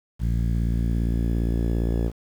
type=tone with low-pass filter sweep; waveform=sawtooth; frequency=57.4 Hz; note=A#1; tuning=26 cents flat; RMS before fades=-23 dBFS; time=0.19-2.12 s; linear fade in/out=50 ms; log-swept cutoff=160 to 450 Hz; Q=1.4; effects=8-bit